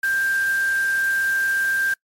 sine tone in noise, 1584 Hz, G6, 18 cents sharp, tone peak -18 dBFS, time 0.03-1.94 s, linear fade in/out 5 ms, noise white, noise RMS -36 dBFS, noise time 0.03-1.94 s, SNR +15 dB, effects noise-tail reverb RT60 0.1 s tail -24 dB re dry + MP3 64 kbps

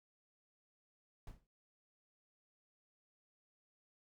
brown noise with exponential decay, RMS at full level -45 dBFS, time 1.27-1.47 s, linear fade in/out 2 ms, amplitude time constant 42 ms, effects none

